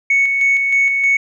sine tone with tremolo, 2217 Hz, C#7, in tune, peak -9 dBFS, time 0.1-1.17 s, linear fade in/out 5 ms, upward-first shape square, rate 3.2 Hz, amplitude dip 40%, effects tanh soft clip ceiling -7 dBFS

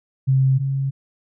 sine tone pair in turn, 133.1 / 136.05 Hz, C3 / C#3, +30 / -32 cents, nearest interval unison, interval 38 cents, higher second, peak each -13 / -19 dBFS, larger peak first, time 0.27-0.59 / 0.59-0.91 s, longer neither, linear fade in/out 20 ms, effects none

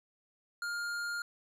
sine tone with hard clipping, 1410 Hz, F6, 16 cents sharp, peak -36 dBFS, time 0.62-1.22 s, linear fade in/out 2 ms, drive 13 dB, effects none

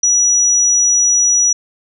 sine tone, 5850 Hz, F#8, 21 cents flat, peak -9 dBFS, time 0.03-1.53 s, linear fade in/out 5 ms, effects none

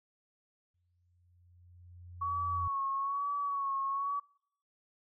sine tone with exponential growth, 88.2 Hz, F2, 18 cents sharp, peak -35 dBFS, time 0.74-2.68 s, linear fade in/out 5 ms, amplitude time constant 420 ms
sine tone with vibrato, 1117 Hz, C#6, 13 cents sharp, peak -31 dBFS, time 2.21-4.2 s, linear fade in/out 10 ms, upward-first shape sine, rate 1.1 Hz, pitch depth 44 cents each way
effects noise-tail reverb RT60 0.7 s tail -26 dB re dry

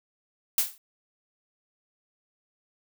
blue noise with exponential decay, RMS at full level -19 dBFS, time 0.58-0.78 s, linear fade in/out 2 ms, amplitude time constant 42 ms, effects none

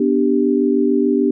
sine chord, G major, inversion first, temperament equal, 246.9 / 293.7 / 392 Hz, B3 / D4 / G4, 0 / 0 / 0 cents, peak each -17 dBFS, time 0-1.31 s, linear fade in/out 5 ms, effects none

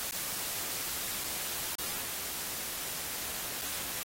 white noise with dropouts, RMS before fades -36 dBFS, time 0-4.03 s, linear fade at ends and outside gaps 0 ms, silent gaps 0.11-0.123 / 1.238-1.242 / 1.753-1.785 / 3.614-3.619 s, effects AAC 48 kbps

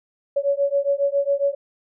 sine beating tone pair, 558 / 565.3 Hz, C#5 / C#5, +11 / +34 cents, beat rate 7.3 Hz, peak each -21 dBFS, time 0.36-1.55 s, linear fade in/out 10 ms, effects none

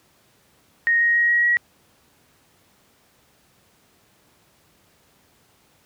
sine tone with pitch steps, 1864.7 / 1876.6 / 1888.5 / 1900.6 / 1912.7 Hz, A#6 / A#6 / A#6 / A#6 / A#6, 0 / +11 / +22 / +33 / +44 cents, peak -15 dBFS, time 0.87-1.57 s, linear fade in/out 0 ms, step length 140 ms, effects pink hiss -59 dBFS RMS until 5.85 s + high-pass 80 Hz 12 dB/octave

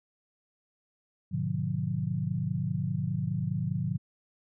sine chord, G# diminished seventh, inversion none, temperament just, 103.83 / 124.59 / 149.51 / 179.41 Hz, G#2 / B2 / D3 / F3, 0 / +16 / +31 / +47 cents, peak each -35 / -34 / -32 / -33 dBFS, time 1.31-3.98 s, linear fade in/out 20 ms, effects none

